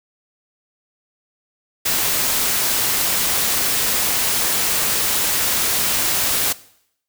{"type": "noise", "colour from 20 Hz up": "white", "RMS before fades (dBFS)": -19, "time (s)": [1.85, 6.53], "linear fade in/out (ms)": 10, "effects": ["noise-tail reverb RT60 0.7 s tail -19 dB re dry"]}